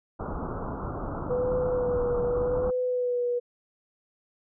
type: low-pass noise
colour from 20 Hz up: pink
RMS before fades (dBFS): -33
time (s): 0.19-2.71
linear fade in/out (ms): 10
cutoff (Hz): 1400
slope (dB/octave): 96
type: tone with vibrato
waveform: sine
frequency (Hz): 493.9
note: B4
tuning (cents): 0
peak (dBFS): -24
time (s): 1.29-3.4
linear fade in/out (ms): 20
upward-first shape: sine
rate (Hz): 0.86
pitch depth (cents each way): 30
effects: none